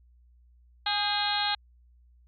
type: harmonic tone with a mistuned harmonic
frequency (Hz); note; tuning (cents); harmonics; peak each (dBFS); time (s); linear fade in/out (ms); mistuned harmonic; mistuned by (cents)
414.3; G#4; -4; 2 / 3 / 4 / 5 / 6 / 7 / 8 / 9 / 10; -30 / -38 / -34 / -40 / -39 / -41 / -34 / -33 / -32; 0.86-1.55; 5; 4; -58
effects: added 60 Hz sine -56 dBFS peak until 2.27 s